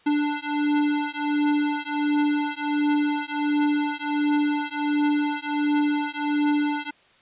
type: beating tone pair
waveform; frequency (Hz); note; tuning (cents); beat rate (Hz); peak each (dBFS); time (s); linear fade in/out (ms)
square; 293.7 / 295.1; D4 / D4; 0 / +8; 1.4; -25; 0.06-6.91; 10
effects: white hiss -57 dBFS RMS until 7.21 s + resampled to 8000 Hz